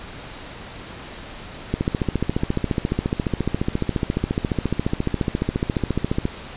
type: click train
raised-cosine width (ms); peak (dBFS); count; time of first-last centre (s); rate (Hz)
3; -7; 66; 1.74-6.254; 14.4
effects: pink hiss -37 dBFS RMS until 6.56 s + resampled to 8000 Hz